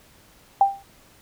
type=tone with exponential decay; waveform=sine; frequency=790 Hz; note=G5; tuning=13 cents sharp; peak=-9 dBFS; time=0.61-0.83 s; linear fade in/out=2 ms; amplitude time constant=46 ms; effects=pink hiss -54 dBFS RMS until 1.21 s